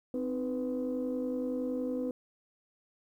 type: tone cluster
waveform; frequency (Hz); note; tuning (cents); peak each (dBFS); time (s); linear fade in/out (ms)
sine; 257.1 / 307.8 / 496.4; C4 / D#4 / B4; -30 / -19 / +9; -32 / -39 / -34; 0.14-2.11; 2
effects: tanh soft clip ceiling -25 dBFS + 11-bit